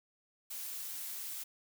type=noise; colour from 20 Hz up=blue; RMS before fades=-42 dBFS; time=0.5-1.44 s; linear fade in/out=10 ms; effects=none